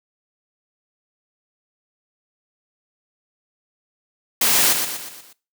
white noise with echo, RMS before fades -17 dBFS, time 4.41-4.73 s, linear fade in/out 5 ms, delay 120 ms, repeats 5, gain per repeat -6 dB, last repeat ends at 5.33 s, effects noise-tail reverb RT60 0.3 s tail -20 dB re dry + high-pass 150 Hz 12 dB/octave

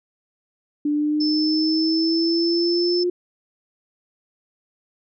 sine exponential sweep, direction up, 293.7 to 356.6 Hz, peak -18 dBFS, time 0.85-3.1 s, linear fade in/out 5 ms
sine tone, 5274 Hz, E8, in tune, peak -23 dBFS, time 1.2-3.04 s, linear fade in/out 10 ms
effects none

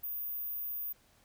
sine tone, 14917 Hz, A#9, in tune, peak -35 dBFS, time 0.03-0.93 s, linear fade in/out 10 ms, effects pink hiss -66 dBFS RMS until 1.24 s

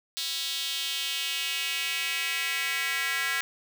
square tone with high-pass filter sweep, 150 Hz, D3, 37 cents sharp, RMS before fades -30 dBFS, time 0.17-3.41 s, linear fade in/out 0 ms, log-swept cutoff 3800 to 1800 Hz, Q 2.7, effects none

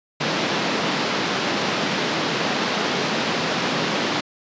pink band-pass noise, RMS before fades -23 dBFS, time 0.2-4.21 s, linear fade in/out 10 ms, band 170 to 5100 Hz, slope 24 dB/octave, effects resampled to 16000 Hz

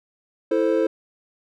triangle chord, A minor, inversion second, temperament equal, 329.6 / 440 / 523.3 Hz, E4 / A4 / C5, 0 / 0 / 0 cents, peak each -20 dBFS, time 0.51-0.87 s, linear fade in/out 5 ms, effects none

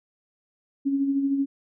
sine tone with tremolo, 276.3 Hz, C#4, 6 cents flat, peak -19 dBFS, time 0.85-1.46 s, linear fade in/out 20 ms, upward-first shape sine, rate 13 Hz, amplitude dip 45%, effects none

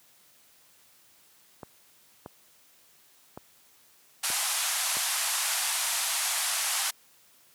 clicks, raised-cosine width 1 ms, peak -25 dBFS, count 5, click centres 1.632 / 2.261 / 3.375 / 4.302 / 4.969 s
white band-pass noise, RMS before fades -29 dBFS, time 4.23-6.91 s, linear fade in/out 10 ms, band 670 to 12000 Hz, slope 48 dB/octave
effects white hiss -60 dBFS RMS until 7.54 s + high-pass 80 Hz 12 dB/octave

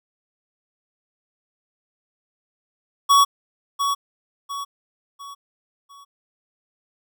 square tone with echo, 1123 Hz, C#6, 22 cents sharp, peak -12 dBFS, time 3.09-3.25 s, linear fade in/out 20 ms, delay 700 ms, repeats 4, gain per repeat -8 dB, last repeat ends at 6.05 s, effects none

